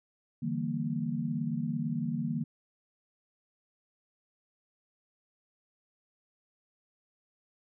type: chord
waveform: sine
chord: E half-diminished seventh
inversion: third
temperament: equal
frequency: 146.83 / 164.81 / 196 / 233.1 Hz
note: D3 / E3 / G3 / Bb3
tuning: 0 / 0 / 0 / 0 cents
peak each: -36 / -35 / -39 / -33 dBFS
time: 0.42-2.44 s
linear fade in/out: 10 ms
effects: none